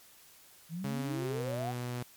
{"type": "exponential sweep", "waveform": "sine", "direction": "up", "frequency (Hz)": [155.56, 793], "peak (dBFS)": -35, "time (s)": [0.69, 1.74], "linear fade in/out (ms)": 50}
{"type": "tone with pitch glide", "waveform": "sawtooth", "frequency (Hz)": [138.59, 122.76], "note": ["C#3", "B2"], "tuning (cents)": [0, -10], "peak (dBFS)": -31, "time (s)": [0.84, 2.03], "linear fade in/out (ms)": 5, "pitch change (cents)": -210, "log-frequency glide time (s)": [1.06, 1.54]}
{"effects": ["white hiss -58 dBFS RMS until 2.16 s", "MP3 96 kbps"]}